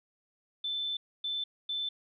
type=tone bursts at uneven times; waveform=sine; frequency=3528 Hz; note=A7; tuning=4 cents sharp; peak=-31 dBFS; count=3; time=0.64-0.97 / 1.24-1.44 / 1.69-1.89 s; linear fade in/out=5 ms; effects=none